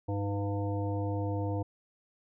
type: harmonic tone with a mistuned harmonic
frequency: 100.1 Hz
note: G2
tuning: 37 cents sharp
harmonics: 1 / 3 / 5 / 7 / 9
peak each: -31 / -36 / -38 / -42 / -43 dBFS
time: 0.08-1.63 s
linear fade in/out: 10 ms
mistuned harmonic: 3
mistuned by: +53 cents
effects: none